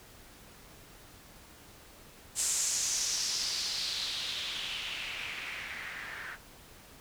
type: noise with low-pass filter sweep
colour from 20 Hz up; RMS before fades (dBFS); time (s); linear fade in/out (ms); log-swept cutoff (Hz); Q
blue; -35; 2.35-6.38; 50; 7900 to 1600; 3.4
effects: pink hiss -54 dBFS RMS until 7 s